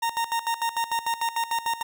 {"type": "tone with tremolo", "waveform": "40% pulse", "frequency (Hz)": 924, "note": "A#5", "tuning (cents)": -16, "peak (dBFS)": -22, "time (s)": [0.02, 1.83], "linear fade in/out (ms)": 10, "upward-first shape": "square", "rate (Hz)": 6.7, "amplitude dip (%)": 80, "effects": []}